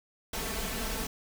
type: noise with comb filter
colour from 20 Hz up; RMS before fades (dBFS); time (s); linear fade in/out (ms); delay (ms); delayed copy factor
pink; -34; 0.33-1.07; 5; 4.5; +0.75
effects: none